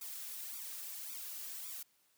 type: noise with flanger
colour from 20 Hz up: blue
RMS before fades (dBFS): -45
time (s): 0.01-1.83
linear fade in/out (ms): 5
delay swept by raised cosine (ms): 0.84 to 3.44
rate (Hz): 1.8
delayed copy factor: +0.95
effects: white hiss -73 dBFS RMS until 2.17 s + high-pass 80 Hz 12 dB/octave